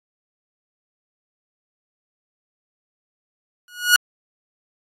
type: tone with exponential growth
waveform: sawtooth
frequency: 1453 Hz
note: F#6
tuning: 32 cents flat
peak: -4 dBFS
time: 3.68-3.96 s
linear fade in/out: 1 ms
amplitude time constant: 59 ms
effects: AAC 48 kbps